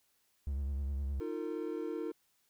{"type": "tone with vibrato", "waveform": "triangle", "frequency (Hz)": 69.3, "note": "C#2", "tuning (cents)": 0, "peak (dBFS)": -31, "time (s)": [0.47, 1.2], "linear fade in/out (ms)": 0, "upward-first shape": "triangle", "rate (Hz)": 9.7, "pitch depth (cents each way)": 81}
{"type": "chord", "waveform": "triangle", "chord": "Eb suspended second", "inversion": "none", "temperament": "equal with one note detuned", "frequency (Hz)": [311.1, 349.2, 454.5], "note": ["Eb4", "F4", "Bb4"], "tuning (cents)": [0, 0, -44], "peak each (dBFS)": -38, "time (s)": [1.2, 2.12], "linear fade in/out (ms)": 10}
{"effects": ["white hiss -74 dBFS RMS until 2.49 s"]}